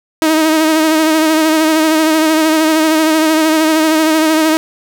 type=tone with vibrato; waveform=sawtooth; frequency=315.3 Hz; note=D#4; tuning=23 cents sharp; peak=-5 dBFS; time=0.22-4.57 s; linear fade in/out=0 ms; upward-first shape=sine; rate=13 Hz; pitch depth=36 cents each way; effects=none